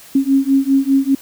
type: beating tone pair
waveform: sine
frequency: 269.5 / 274.5 Hz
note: C#4 / C#4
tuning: -49 / -17 cents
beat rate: 5 Hz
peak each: -14 dBFS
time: 0.15-1.15 s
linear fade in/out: 5 ms
effects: white hiss -41 dBFS RMS until 1.21 s